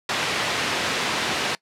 white band-pass noise, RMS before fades -25 dBFS, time 0.09-1.55 s, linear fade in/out 2 ms, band 120 to 3300 Hz, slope 12 dB/octave, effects noise-tail reverb RT60 0.1 s tail -22 dB re dry + low-pass 12000 Hz 12 dB/octave

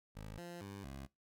15% pulse tone with pitch steps, 52.9 / 173.6 / 99.2 / 67.9 Hz, G#1 / F3 / G2 / C#2, +33 / -10 / +21 / -35 cents, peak -40 dBFS, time 0.15-1.07 s, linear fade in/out 20 ms, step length 230 ms, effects noise-tail reverb RT60 0.2 s tail -21 dB re dry

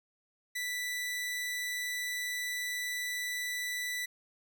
sawtooth tone, 1975.5 Hz, B6, in tune, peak -30 dBFS, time 0.55-4.06 s, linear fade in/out 10 ms, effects none

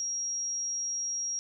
sine tone, 5640 Hz, F8, 16 cents sharp, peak -30 dBFS, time 0-1.39 s, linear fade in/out 0 ms, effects none

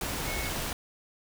sine tone in noise, 2196 Hz, C#7, 17 cents flat, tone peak -37 dBFS, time 0.27-0.49 s, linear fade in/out 2 ms, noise pink, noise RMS -33 dBFS, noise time 0.01-0.73 s, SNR -7 dB, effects none

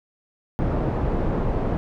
pink low-pass noise, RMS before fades -23 dBFS, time 0.59-1.77 s, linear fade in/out 0 ms, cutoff 730 Hz, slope 12 dB/octave, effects none

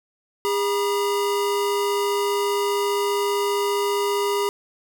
square tone pair together, 405.7 / 965 Hz, G#4 / B5, -41 / -40 cents, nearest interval octave + minor third, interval 1501 cents, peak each -22 / -27 dBFS, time 0.45-4.49 s, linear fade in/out 0 ms, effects none

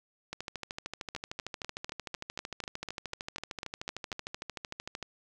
two click trains, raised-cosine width 0.2 ms, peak -20 / -20 dBFS, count 63 / 13, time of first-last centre 0.33-5.027 / 1.15-4.128 s, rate 13.2 / 4.03 Hz, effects none

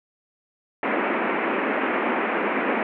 pink band-pass noise, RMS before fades -24 dBFS, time 0.83-2.83 s, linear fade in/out 2 ms, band 220 to 2500 Hz, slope 48 dB/octave, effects none

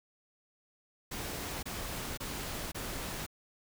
pink noise bursts, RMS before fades -39 dBFS, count 4, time 1.11-3.265 s, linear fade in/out 10 ms, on 520 ms, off 25 ms, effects none

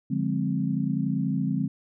sine chord, D half-diminished seventh, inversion none, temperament equal with one note detuned, 146.83 / 177.87 / 207.7 / 261.6 Hz, D3 / F3 / Ab3 / C4, 0 / +32 / 0 / 0 cents, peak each -29 dBFS, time 0.1-1.68 s, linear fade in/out 10 ms, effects none

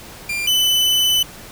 40% pulse tone pair in turn, 2386 / 3006 Hz, D7 / F#7, +27 / +27 cents, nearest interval major third, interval 400 cents, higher second, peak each -20 / -13 dBFS, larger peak second, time 0.29-0.47 / 0.47-1.23 s, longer second, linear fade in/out 5 ms, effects pink hiss -38 dBFS RMS until 1.51 s

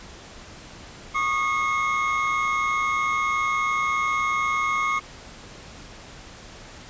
triangle tone cluster, 1106 / 1226 / 2169 Hz, C#6 / D#6 / C#7, -4 / -26 / -38 cents, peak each -24 dBFS, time 1.14-5 s, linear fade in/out 20 ms, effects pink hiss -43 dBFS RMS until 6.89 s + resampled to 16000 Hz

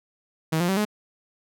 sawtooth tone with pitch steps, 159.6 / 175.05 / 192 / 210.6 Hz, D#3 / F3 / G3 / G#3, +44 / +4 / -36 / +24 cents, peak -17 dBFS, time 0.52-0.852 s, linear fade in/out 10 ms, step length 83 ms, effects none

